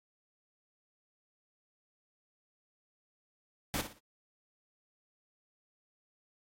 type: noise with echo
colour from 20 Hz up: pink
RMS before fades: -34 dBFS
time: 3.74-3.81 s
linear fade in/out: 0 ms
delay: 59 ms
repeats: 3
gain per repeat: -10 dB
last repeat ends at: 3.987 s
effects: AAC 48 kbps